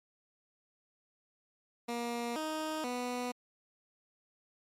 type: tone with pitch steps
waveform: 15% pulse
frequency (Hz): 237 / 312 / 246.7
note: A#3 / D#4 / B3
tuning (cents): +29 / +5 / -2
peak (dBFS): -28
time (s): 1.88-3.32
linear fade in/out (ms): 10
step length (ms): 480
effects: low-pass 12000 Hz 12 dB/octave + MP3 96 kbps